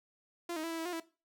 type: tone with pitch steps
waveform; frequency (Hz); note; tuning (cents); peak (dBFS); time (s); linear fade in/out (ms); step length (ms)
sawtooth; 344.2 / 313.8 / 331.2 / 329 / 325.6 / 355.5 / 328.9; F4 / D#4 / E4 / E4 / E4 / F4 / E4; -25 / +15 / +8 / -3 / -21 / +31 / -4; -32; 0.49-1.001; 5; 73
effects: noise-tail reverb RT60 0.3 s tail -17 dB re dry